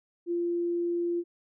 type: tone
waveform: sine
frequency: 345.2 Hz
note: F4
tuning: 20 cents flat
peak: -26 dBFS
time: 0.26-1.24 s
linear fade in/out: 50 ms
effects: none